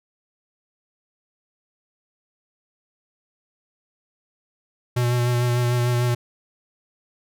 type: tone with vibrato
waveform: square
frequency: 121.8 Hz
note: B2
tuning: 24 cents flat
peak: -19 dBFS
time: 4.96-6.15 s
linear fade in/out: 10 ms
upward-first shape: sine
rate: 6.7 Hz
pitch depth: 22 cents each way
effects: none